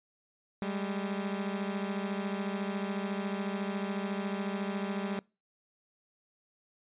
sawtooth beating tone pair, 196 / 210 Hz, G3 / G#3, 0 / +19 cents, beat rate 14 Hz, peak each -30 / -33 dBFS, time 0.62-5.19 s, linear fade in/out 0 ms, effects noise-tail reverb RT60 0.3 s tail -25 dB re dry + resampled to 8000 Hz

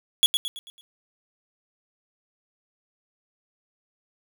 45% pulse tone with echo, 3365 Hz, G#7, 22 cents sharp, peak -14 dBFS, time 0.23-0.26 s, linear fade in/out 0 ms, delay 110 ms, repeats 5, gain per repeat -7 dB, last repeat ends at 0.81 s, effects none

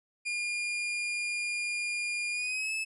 40% pulse tone with pitch glide, 2418 to 2607 Hz, D7 to E7, +50 to -20 cents, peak -30 dBFS, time 0.25-2.85 s, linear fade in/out 20 ms, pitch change +130 cents, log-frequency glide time 2.32-2.73 s, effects resampled to 24000 Hz

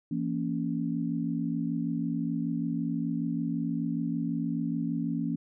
sine chord, A# diminished, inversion second, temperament just, 167.82 / 233.1 / 279.7 Hz, E3 / A#3 / C#4, +31 / 0 / +16 cents, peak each -32 dBFS, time 0.11-5.36 s, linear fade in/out 5 ms, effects none

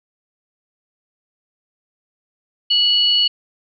sine tone pair together, 2932 / 4396 Hz, F#7 / C#8, -16 / -15 cents, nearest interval perfect fifth, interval 701 cents, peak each -14 / -17 dBFS, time 2.7-3.28 s, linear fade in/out 10 ms, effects none

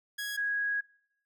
sawtooth / sine tone pair in turn, 1662 / 1654.8 Hz, G#6 / G#6, +1 / -7 cents, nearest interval unison, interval 8 cents, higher first, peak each -30 / -28 dBFS, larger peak second, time 0.18-0.37 / 0.37-0.81 s, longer second, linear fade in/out 10 ms, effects noise-tail reverb RT60 0.7 s tail -23 dB re dry

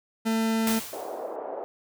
40% pulse tone, 223.6 Hz, A3, 28 cents sharp, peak -22 dBFS, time 0.25-0.8 s, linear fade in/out 20 ms
white noise with exponential decay, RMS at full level -28 dBFS, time 0.67-1.36 s, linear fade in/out 2 ms, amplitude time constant 150 ms
white band-pass noise, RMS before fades -35 dBFS, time 0.93-1.64 s, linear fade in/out 0 ms, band 400 to 720 Hz, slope 24 dB/octave
effects none

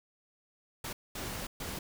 pink noise bursts at uneven times, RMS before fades -39 dBFS, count 3, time 0.84-0.93 / 1.15-1.47 / 1.6-1.79 s, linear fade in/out 5 ms, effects none

